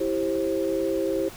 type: chord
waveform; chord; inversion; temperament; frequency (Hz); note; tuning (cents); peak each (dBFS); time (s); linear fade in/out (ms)
sine; C major; first; equal with one note detuned; 329.6 / 392 / 531.8; E4 / G4 / C5; 0 / 0 / +28; -27 / -27 / -27; 0-1.29; 10
effects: pink hiss -43 dBFS RMS until 1.36 s